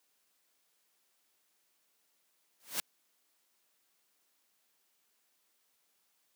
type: noise with exponential growth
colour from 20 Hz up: white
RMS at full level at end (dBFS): -30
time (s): 2.6-2.8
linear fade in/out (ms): 1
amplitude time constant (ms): 42
effects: white hiss -75 dBFS RMS until 6.35 s + high-pass 200 Hz 12 dB/octave